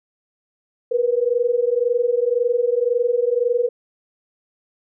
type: tone pair together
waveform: sine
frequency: 472 / 493.9 Hz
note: A#4 / B4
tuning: +22 / 0 cents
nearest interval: minor second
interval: 78 cents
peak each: -19 dBFS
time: 0.91-3.69 s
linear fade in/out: 10 ms
effects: none